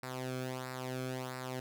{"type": "tone with flanger", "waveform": "sawtooth", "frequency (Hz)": 128.4, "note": "C3", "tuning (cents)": -32, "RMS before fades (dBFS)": -40, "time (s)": [0.03, 1.6], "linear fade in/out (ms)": 2, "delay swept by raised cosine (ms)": [0.31, 1.07], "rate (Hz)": 1.5, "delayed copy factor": -0.7, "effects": []}